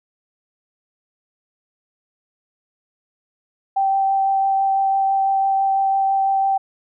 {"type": "tone with vibrato", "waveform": "sine", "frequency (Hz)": 779, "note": "G5", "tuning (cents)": -11, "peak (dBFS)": -15, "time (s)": [3.76, 6.58], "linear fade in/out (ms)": 10, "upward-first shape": "triangle", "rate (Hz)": 6, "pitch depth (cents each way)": 10, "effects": []}